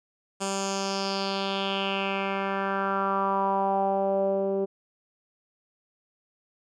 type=tone with low-pass filter sweep; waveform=10% pulse; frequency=195.4 Hz; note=G3; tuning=5 cents flat; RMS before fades=-27 dBFS; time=0.4-4.66 s; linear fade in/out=20 ms; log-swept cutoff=8000 to 440 Hz; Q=3.8; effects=none